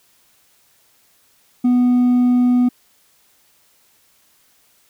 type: tone with hard clipping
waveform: sine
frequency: 246.9 Hz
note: B3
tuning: in tune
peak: -12 dBFS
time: 1.64-2.69 s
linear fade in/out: 10 ms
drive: 2 dB
effects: white hiss -57 dBFS RMS until 4.89 s